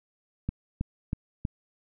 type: click train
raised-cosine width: 5 ms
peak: -16 dBFS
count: 4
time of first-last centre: 0.49-1.452 s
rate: 3.12 Hz
effects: none